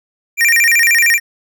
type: tone with vibrato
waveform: square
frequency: 2093 Hz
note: C7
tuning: in tune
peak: -9 dBFS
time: 0.37-1.2 s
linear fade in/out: 50 ms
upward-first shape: square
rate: 13 Hz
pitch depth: 210 cents each way
effects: none